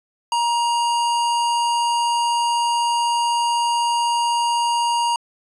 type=tone; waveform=square; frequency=944 Hz; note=A#5; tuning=22 cents sharp; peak=-18 dBFS; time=0.32-5.16 s; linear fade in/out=2 ms; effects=resampled to 24000 Hz